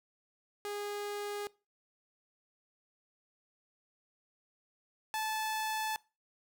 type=tone pair in turn; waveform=sawtooth; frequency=410.9 / 870.7 Hz; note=G#4 / A5; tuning=-18 / -18 cents; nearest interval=octave + minor second; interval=1300 cents; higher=second; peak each=-33 / -29 dBFS; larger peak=second; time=0.65-1.47 / 5.14-5.96 s; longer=neither; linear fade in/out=0 ms; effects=noise-tail reverb RT60 0.3 s tail -22 dB re dry